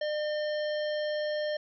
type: harmonic tone with a mistuned harmonic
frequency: 603 Hz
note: D5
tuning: 46 cents sharp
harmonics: 1 / 3 / 5 / 7 / 9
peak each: -29 / -39 / -43 / -46 / -48 dBFS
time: 0.01-1.57 s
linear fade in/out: 5 ms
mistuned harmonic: 5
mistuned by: +76 cents
effects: none